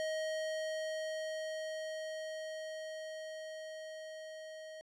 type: tone with level ramp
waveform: square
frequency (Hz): 629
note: D#5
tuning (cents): +19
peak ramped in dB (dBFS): -35 to -47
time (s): 0-4.81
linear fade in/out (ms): 0
effects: low-pass 7000 Hz 12 dB/octave